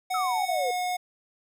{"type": "tone with pitch glide", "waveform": "square", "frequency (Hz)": [740, 725.2], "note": ["F#5", "F#5"], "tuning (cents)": [0, -35], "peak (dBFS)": -27, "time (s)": [0.1, 0.97], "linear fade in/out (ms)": 10, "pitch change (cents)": -35, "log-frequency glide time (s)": [0.43, 0.68]}
{"type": "exponential sweep", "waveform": "sine", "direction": "down", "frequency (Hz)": [1344, 475.6], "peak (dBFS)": -27, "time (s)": [0.14, 0.71], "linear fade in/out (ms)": 5}
{"effects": []}